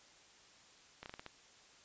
slowing click train, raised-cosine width 0.3 ms, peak -30 dBFS, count 6, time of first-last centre 1.03-1.263 s, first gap 29 ms, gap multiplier 1.24, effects white hiss -62 dBFS RMS until 1.84 s + resampled to 16000 Hz

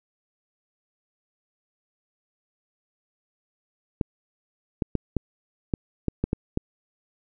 clicks, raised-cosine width 3 ms, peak -10 dBFS, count 9, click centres 4.012 / 4.822 / 4.953 / 5.167 / 5.738 / 6.083 / 6.24 / 6.331 / 6.574 s, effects none

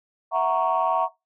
sine chord, F# dominant seventh, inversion third, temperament equal, 659.3 / 740 / 932.3 / 1108.7 Hz, E5 / F#5 / A#5 / C#6, 0 / 0 / 0 / 0 cents, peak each -24 dBFS, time 0.31-1.09 s, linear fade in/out 50 ms, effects noise-tail reverb RT60 0.2 s tail -20 dB re dry + tanh soft clip ceiling -12 dBFS

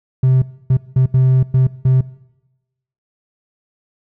triangle tone bursts at uneven times, 130 Hz, C3, 11 cents flat, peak -6 dBFS, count 6, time 0.23-0.42 / 0.7-0.77 / 0.96-1.06 / 1.14-1.43 / 1.54-1.67 / 1.85-2.01 s, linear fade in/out 5 ms, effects noise-tail reverb RT60 1.0 s tail -22 dB re dry + tanh soft clip ceiling -3 dBFS

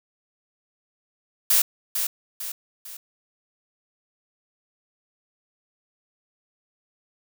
blue noise with echo, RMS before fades -18 dBFS, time 1.5-1.62 s, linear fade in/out 5 ms, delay 450 ms, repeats 3, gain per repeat -7 dB, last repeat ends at 2.97 s, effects none

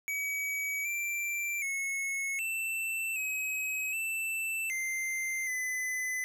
square tone with pitch steps, 2272 / 2353 / 2188 / 2671 / 2544 / 2660 / 2086 / 2016 Hz, C#7 / D7 / C#7 / E7 / D#7 / E7 / C7 / B6, +42 / +3 / -23 / +22 / +38 / +15 / -6 / +35 cents, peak -32 dBFS, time 0.08-6.24 s, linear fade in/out 0 ms, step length 770 ms, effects none

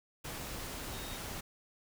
sine tone in noise, 3729 Hz, A#7, in tune, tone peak -50 dBFS, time 0.92-1.18 s, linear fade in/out 10 ms, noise pink, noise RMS -42 dBFS, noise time 0.24-1.41 s, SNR -11 dB, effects none

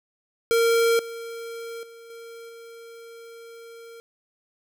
square tone with level steps, 461.8 Hz, A#4, 16 cents flat, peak -18 / -34 / -44 / -40 / -42 dBFS, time 0.51-4 s, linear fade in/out 0 ms, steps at 0.99 / 1.83 / 2.1 / 2.49 s, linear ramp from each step 2 ms, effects none

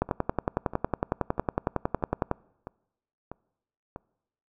two click trains, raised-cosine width 1 ms, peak -23 / -10 dBFS, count 7 / 26, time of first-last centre 0.09-3.961 / 0.02-2.314 s, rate 1.55 / 10.9 Hz, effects noise-tail reverb RT60 0.9 s tail -25 dB re dry

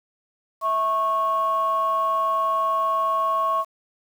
sine tone pair together, 653 / 1098.2 Hz, E5 / C#6, -17 / -17 cents, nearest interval major sixth, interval 900 cents, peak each -26 / -19 dBFS, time 0.61-3.65 s, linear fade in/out 50 ms, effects tanh soft clip ceiling -14 dBFS + 8-bit

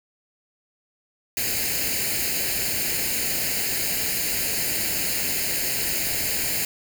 white noise with comb filter, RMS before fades -25 dBFS, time 1.37-6.65 s, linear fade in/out 2 ms, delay 0.43 ms, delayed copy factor +0.75, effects none

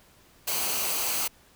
white noise with comb filter, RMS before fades -28 dBFS, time 0.47-1.28 s, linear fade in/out 10 ms, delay 0.56 ms, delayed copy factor -0.5, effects pink hiss -58 dBFS RMS until 1.55 s

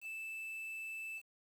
triangle tone with quantisation, 2637 Hz, E7, in tune, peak -40 dBFS, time 0.01-1.22 s, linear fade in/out 50 ms, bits 10, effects none

